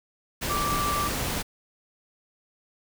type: tone in noise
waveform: sine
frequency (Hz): 1170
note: D6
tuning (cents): -7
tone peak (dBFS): -26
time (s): 0.49-1.09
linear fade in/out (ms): 20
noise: pink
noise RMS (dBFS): -29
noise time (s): 0.41-1.43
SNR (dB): 0
effects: none